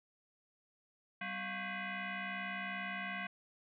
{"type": "tone with frequency modulation", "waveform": "sine", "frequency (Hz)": 256.3, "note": "C4", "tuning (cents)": -36, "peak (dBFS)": -38, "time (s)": [1.21, 3.27], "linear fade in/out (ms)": 5, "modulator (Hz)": 450, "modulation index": 5.3, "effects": []}